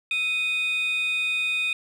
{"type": "tone pair together", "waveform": "sine", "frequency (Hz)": [2489, 3662], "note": ["D#7", "A#7"], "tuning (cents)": [0, -32], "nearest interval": "perfect fifth", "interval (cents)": 668, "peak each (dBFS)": [-21, -28], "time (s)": [0.11, 1.73], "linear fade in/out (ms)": 2, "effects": ["tanh soft clip ceiling -20 dBFS", "9-bit"]}